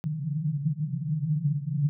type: band-pass noise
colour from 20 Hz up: pink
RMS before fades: -28 dBFS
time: 0.04-1.89 s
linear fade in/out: 0 ms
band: 140 to 160 Hz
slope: 96 dB/octave
effects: none